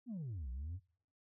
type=exponential two-way sweep; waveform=sine; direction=down then up; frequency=262.6 to 58.9 to 98.4 Hz; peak=-38 dBFS; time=0.06-0.8 s; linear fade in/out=50 ms; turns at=0.5 s; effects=noise-tail reverb RT60 0.5 s tail -22 dB re dry + tanh soft clip ceiling -39 dBFS